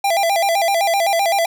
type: tone with vibrato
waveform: square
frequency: 730 Hz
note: F#5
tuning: 24 cents flat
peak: -15 dBFS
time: 0.04-1.46 s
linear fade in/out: 5 ms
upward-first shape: square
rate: 7.8 Hz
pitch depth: 150 cents each way
effects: none